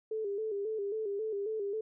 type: tone with vibrato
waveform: sine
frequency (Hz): 418.9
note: G#4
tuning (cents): +15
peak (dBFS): -32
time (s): 0.11-1.81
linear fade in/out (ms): 5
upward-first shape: square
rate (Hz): 3.7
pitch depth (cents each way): 76
effects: none